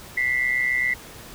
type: tone pair together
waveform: sine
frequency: 1975.5 / 2103 Hz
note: B6 / C7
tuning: 0 / +8 cents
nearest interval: minor second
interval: 108 cents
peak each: -21 / -25 dBFS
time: 0.17-0.94 s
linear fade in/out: 5 ms
effects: pink hiss -42 dBFS RMS until 1.34 s